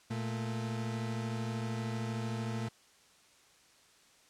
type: tone pair together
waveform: 40% pulse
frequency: 116.54 / 220 Hz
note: A#2 / A3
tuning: 0 / 0 cents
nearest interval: major seventh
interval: 1100 cents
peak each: -35 / -38 dBFS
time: 0.1-2.69 s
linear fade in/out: 10 ms
effects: white hiss -63 dBFS RMS until 4.29 s + low-pass 8000 Hz 12 dB/octave